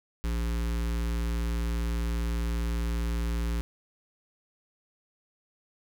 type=tone with notch filter; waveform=square; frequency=57.5 Hz; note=A#1; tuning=23 cents flat; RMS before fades=-29 dBFS; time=0.24-3.61 s; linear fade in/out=0 ms; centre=680 Hz; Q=1.6; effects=none